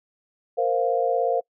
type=chord; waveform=sine; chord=Bb suspended second; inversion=none; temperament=equal; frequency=466.2 / 523.3 / 698.5 Hz; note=Bb4 / C5 / F5; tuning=0 / 0 / 0 cents; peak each=-24 dBFS; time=0.57-1.41 s; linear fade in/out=20 ms; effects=noise-tail reverb RT60 0.1 s tail -25 dB re dry